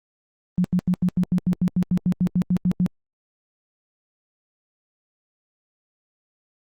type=tone bursts; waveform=sine; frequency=180 Hz; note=F#3; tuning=47 cents flat; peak=-16 dBFS; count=16; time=0.58-2.863 s; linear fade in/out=0 ms; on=63 ms; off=85 ms; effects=Opus 24 kbps